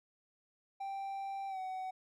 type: tone with pitch glide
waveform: triangle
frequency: 784 to 751.2 Hz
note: G5 to F#5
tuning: 0 to +26 cents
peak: -36 dBFS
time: 0.8-1.91 s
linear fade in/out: 10 ms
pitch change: -74 cents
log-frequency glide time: 1.48-1.59 s
effects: none